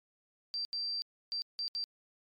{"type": "tone bursts at uneven times", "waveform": "sine", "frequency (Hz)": 4699, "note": "D8", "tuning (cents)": 0, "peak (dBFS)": -33, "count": 5, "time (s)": [[0.54, 0.65], [0.73, 1.02], [1.32, 1.42], [1.59, 1.68], [1.75, 1.84]], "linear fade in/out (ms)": 0, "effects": ["MP3 96 kbps"]}